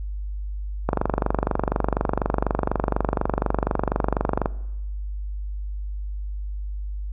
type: click train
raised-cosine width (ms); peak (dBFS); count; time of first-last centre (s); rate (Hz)
1; -6; 87; 0.89-4.458; 24.1
effects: noise-tail reverb RT60 1.0 s tail -21 dB re dry + added 50 Hz sine -27 dBFS peak until 7.12 s